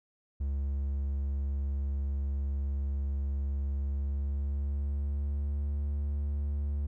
triangle tone with pitch glide, 69.5 to 71.95 Hz, C#2 to D2, +5 to -35 cents, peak -27 dBFS, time 0.4-6.87 s, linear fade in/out 10 ms, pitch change +60 cents, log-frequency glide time 3.79-5.8 s, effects none

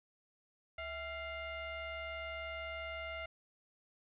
sine tone with frequency modulation, 1376 Hz, F6, 26 cents flat, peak -40 dBFS, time 0.78-3.26 s, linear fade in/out 5 ms, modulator 723 Hz, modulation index 1.7, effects none

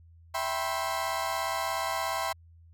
35% pulse chord, C major seventh, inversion first, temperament equal with one note detuned, 659.3 / 784 / 987.8 / 1064.8 Hz, E5 / G5 / B5 / C6, 0 / 0 / 0 / +30 cents, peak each -33 dBFS, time 0.34-2.33 s, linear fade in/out 10 ms, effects added 83 Hz sine -52 dBFS peak until 2.73 s

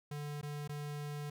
square tone with dropouts, 146.83 Hz, D3, in tune, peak -40 dBFS, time 0.11-1.3 s, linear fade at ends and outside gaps 5 ms, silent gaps 0.414-0.429 / 0.677-0.692 s, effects none

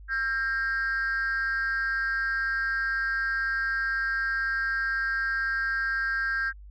sine tone with frequency modulation, 1596 Hz, G6, 31 cents sharp, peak -23 dBFS, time 0.08-6.53 s, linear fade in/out 50 ms, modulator 255 Hz, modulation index 0.53, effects tanh soft clip ceiling -23 dBFS + added 50 Hz sine -43 dBFS peak until 6.7 s

